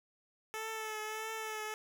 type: tone with vibrato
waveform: 10% pulse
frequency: 436.2 Hz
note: A4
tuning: 15 cents flat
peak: -30 dBFS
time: 0.54-1.74 s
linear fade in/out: 0 ms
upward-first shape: triangle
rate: 1.6 Hz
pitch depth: 34 cents each way
effects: none